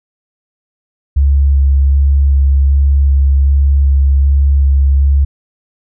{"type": "tone with vibrato", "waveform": "sine", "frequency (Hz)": 69.2, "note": "C#2", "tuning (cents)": -2, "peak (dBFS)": -6, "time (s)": [1.16, 5.25], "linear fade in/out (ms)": 10, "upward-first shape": "square", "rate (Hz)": 1.3, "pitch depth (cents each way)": 11, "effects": []}